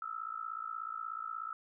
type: tone with amplitude modulation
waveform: sine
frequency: 1310 Hz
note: E6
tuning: 11 cents flat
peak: -34 dBFS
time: 0.02-1.53 s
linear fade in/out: 2 ms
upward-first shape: sine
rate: 56.6 Hz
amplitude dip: 90%
effects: none